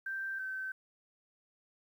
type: tone pair in turn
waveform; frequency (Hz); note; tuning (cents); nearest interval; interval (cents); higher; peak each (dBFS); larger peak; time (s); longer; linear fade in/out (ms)
sine; 1568 / 1539.3; G6 / G6; 0 / -32; unison; 32; first; -35 / -36; first; 0.06-0.39 / 0.39-0.72; neither; 5
effects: 11-bit